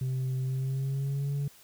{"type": "tone with pitch glide", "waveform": "sine", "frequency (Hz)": [130, 141.77], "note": ["C3", "C#3"], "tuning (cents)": [-11, 39], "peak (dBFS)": -25, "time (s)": [0.01, 1.48], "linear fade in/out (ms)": 5, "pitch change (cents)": 150, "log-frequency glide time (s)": [0.42, 1.35], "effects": ["tanh soft clip ceiling -27 dBFS", "white hiss -56 dBFS RMS until 1.63 s"]}